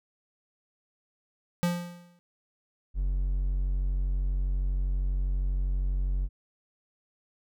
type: tone with exponential decay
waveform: square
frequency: 174.61 Hz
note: F3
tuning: in tune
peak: -22 dBFS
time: 1.63-2.19 s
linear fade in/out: 0 ms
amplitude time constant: 120 ms
type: tone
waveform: triangle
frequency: 46.25 Hz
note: F#1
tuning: in tune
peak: -23 dBFS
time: 2.94-6.29 s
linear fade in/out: 50 ms
effects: none